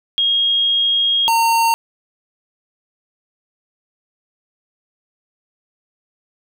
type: tone pair in turn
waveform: sine / square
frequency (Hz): 3263 / 915.6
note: G#7 / A#5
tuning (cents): -31 / -31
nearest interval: octave + minor seventh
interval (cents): 2200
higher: first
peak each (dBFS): -13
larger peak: neither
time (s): 0.18-1.28 / 1.28-1.74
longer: first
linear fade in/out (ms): 0
effects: none